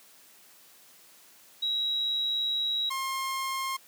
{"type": "tone pair in turn", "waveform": ["sine", "sawtooth"], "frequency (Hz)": [3861, 1066.4], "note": ["B7", "C6"], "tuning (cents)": [-40, 33], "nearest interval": "octave + minor seventh", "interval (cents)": 2227, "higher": "first", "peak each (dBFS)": -26, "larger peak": "neither", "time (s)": [[1.62, 2.9], [2.9, 3.77]], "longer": "first", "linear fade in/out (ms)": 10, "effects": ["white hiss -56 dBFS RMS until 3.87 s", "high-pass 150 Hz 12 dB/octave"]}